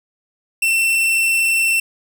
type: tone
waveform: 45% pulse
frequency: 2691 Hz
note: E7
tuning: 35 cents sharp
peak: -14 dBFS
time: 0.62-1.8 s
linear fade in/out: 5 ms
effects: none